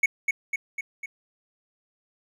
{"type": "tone with echo", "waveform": "triangle", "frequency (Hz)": 2217, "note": "C#7", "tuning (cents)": 0, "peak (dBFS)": -14, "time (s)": [0.03, 0.06], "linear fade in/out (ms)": 5, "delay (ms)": 250, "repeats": 4, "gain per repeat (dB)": -4, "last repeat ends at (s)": 1.06, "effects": []}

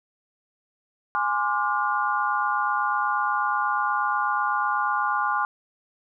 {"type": "chord", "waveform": "sine", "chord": "D half-diminished seventh", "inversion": "second", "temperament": "equal with one note detuned", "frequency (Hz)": [830.6, 1046.5, 1174.7, 1427.1], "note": ["Ab5", "C6", "D6", "F6"], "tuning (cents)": [0, 0, 0, 37], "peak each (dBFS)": -27, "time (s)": [1.15, 5.45], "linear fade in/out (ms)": 0, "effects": []}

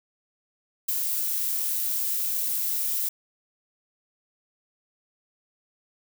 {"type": "noise with ADSR envelope", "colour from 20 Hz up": "violet", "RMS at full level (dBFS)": -24, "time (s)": [0.88, 3.09], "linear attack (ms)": 8, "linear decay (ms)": 16, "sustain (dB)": -3, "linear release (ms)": 6, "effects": []}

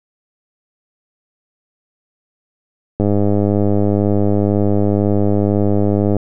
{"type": "click train", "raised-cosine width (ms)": 2, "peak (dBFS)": -3, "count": 324, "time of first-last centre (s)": [3, 6.167], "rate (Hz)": 102, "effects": []}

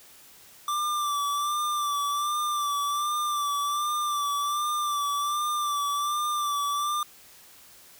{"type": "tone with vibrato", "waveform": "square", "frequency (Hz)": 1174.7, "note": "D6", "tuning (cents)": 0, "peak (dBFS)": -26, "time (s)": [0.68, 7.03], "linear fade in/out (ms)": 2, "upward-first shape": "sine", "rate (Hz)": 1.3, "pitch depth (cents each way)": 39, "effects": ["white hiss -52 dBFS RMS until 7.99 s"]}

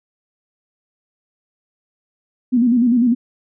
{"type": "tone with vibrato", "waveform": "sine", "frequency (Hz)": 241.3, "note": "B3", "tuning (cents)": -40, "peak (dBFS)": -11, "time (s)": [2.52, 3.15], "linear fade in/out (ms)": 20, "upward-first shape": "square", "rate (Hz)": 10, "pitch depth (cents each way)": 75, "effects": []}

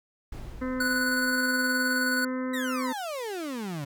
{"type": "noise with exponential decay", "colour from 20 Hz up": "brown", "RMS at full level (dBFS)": -36, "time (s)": [0.32, 2.16], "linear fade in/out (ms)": 5, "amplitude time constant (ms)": 400}
{"type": "harmonic tone", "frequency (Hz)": 256.5, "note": "C4", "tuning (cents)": -34, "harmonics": [1, 2, 4, 5, 6, 7, 8], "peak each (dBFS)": [-29, -35, -41, -43, -45, -46, -47], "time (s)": [0.61, 2.93], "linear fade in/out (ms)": 10}
{"type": "tone with tremolo", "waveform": "square", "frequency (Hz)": 1480, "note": "F#6", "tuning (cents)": 0, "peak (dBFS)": -25, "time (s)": [0.8, 2.25], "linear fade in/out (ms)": 5, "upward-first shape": "square", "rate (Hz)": 19, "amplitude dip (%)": 25}
{"type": "exponential sweep", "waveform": "35% pulse", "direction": "down", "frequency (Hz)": [1975.5, 136.1], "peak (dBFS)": -30, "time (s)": [2.53, 3.85], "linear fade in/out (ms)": 10}
{"effects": []}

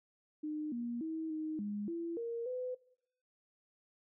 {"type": "tone with pitch steps", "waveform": "sine", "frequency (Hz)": [304.3, 237.7, 320.4, 312, 206.1, 336.4, 465.9, 504], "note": ["D#4", "A#3", "E4", "D#4", "G#3", "E4", "A#4", "B4"], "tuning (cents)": [-38, 34, -49, 5, -13, 35, -1, 35], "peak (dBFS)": -36, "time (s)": [0.43, 2.75], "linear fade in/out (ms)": 10, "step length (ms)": 290, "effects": ["noise-tail reverb RT60 0.7 s tail -20 dB re dry"]}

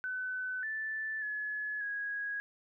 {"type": "tone with pitch steps", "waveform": "sine", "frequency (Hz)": [1509, 1757, 1703, 1655], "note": ["F#6", "A6", "G#6", "G#6"], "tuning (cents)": [34, -3, 43, -6], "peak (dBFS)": -34, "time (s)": [0.04, 2.4], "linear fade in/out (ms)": 0, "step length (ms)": 590, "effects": []}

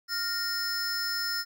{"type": "tone cluster", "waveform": "square", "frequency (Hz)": [1399, 1848, 5220], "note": ["F6", "A#6", "E8"], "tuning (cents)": [3, -16, -18], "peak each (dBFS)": [-35, -38, -31], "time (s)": [0.08, 1.45], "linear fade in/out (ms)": 50, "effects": []}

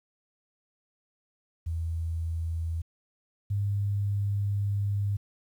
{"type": "tone pair in turn", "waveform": "sine", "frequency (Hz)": [82.41, 101], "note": ["E2", "G#2"], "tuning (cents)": [0, -48], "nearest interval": "major third", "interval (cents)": 352, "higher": "second", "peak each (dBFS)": [-28, -25], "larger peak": "second", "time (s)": [[1.66, 2.82], [3.5, 5.17]], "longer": "second", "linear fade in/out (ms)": 10, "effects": ["10-bit"]}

